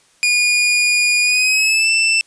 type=tone with pitch glide; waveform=sawtooth; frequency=2441 to 2662 Hz; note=D#7 to E7; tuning=-34 to +16 cents; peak=-9 dBFS; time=0.23-2.21 s; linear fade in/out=0 ms; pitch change=+150 cents; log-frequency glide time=1.22-1.9 s; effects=white hiss -54 dBFS RMS until 2.26 s + resampled to 22050 Hz